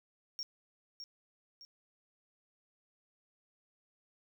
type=tone with echo; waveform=triangle; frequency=5550 Hz; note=F8; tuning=12 cents flat; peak=-36 dBFS; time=0.39-0.43 s; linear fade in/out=0 ms; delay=610 ms; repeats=2; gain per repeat=-7 dB; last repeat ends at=1.65 s; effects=none